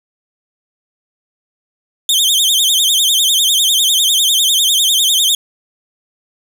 sawtooth tone with vibrato, 3390 Hz, G#7, 35 cents sharp, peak -7 dBFS, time 2.09-5.35 s, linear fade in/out 2 ms, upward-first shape sine, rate 10 Hz, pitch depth 180 cents each way, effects none

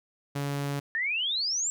sawtooth tone, 141.7 Hz, C#3, 38 cents sharp, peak -25 dBFS, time 0.35-0.8 s, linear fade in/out 10 ms
sine exponential sweep, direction up, 1760 to 7710 Hz, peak -26 dBFS, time 0.95-1.7 s, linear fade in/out 0 ms
effects none

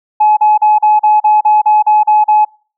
sine tone bursts, 850 Hz, G#5, 40 cents sharp, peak -4 dBFS, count 11, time 0.2-2.45 s, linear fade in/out 10 ms, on 170 ms, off 38 ms, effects noise-tail reverb RT60 0.4 s tail -26 dB re dry + tanh soft clip ceiling -1 dBFS

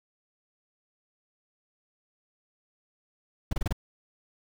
brown noise bursts, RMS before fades -25 dBFS, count 5, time 3.51-3.727 s, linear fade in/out 5 ms, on 21 ms, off 28 ms, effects none

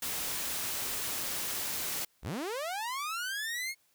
white noise, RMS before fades -35 dBFS, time 0.02-2.05 s, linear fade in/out 5 ms
sawtooth linear sweep, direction up, 30.87 to 2194 Hz, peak -30 dBFS, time 2.22-3.75 s, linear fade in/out 50 ms
effects white hiss -70 dBFS RMS until 3.94 s

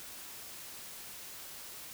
silence, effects white hiss -47 dBFS RMS until 1.93 s

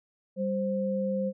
sine tone pair together, 196.2 / 524.3 Hz, G3 / C5, +2 / +3 cents, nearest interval octave + perfect fourth, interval 1701 cents, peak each -29 / -29 dBFS, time 0.36-1.33 s, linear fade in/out 50 ms, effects none

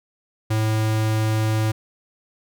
square tone, 109.3 Hz, A2, 11 cents flat, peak -19 dBFS, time 0.5-1.72 s, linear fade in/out 10 ms, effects none

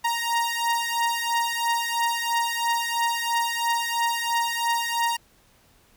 sawtooth beating tone pair, 932.3 / 935.3 Hz, A#5 / A#5, 0 / +6 cents, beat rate 3 Hz, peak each -22 dBFS, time 0.04-5.17 s, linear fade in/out 10 ms, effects pink hiss -59 dBFS RMS until 5.96 s

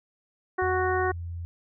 harmonic tone, 370 Hz, F#4, in tune, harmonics 1 / 2 / 3 / 4 / 5, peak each -26 / -29 / -31 / -32 / -33 dBFS, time 0.58-1.12 s, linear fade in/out 10 ms
sine tone, 85.4 Hz, F2, 38 cents flat, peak -32 dBFS, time 0.62-1.45 s, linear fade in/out 0 ms
effects none

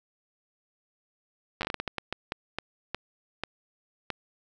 slowing click train, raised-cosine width 0.3 ms, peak -14 dBFS, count 16, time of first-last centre 1.61-4.103 s, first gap 9 ms, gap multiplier 1.36, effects none

